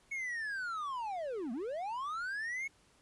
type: linear two-way sweep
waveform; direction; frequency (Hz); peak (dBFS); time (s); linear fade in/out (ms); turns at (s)
triangle; down then up; 2217 to 213 to 2217; -34; 0.11-2.68; 10; 1.52
effects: pink hiss -67 dBFS RMS until 3.01 s + resampled to 24000 Hz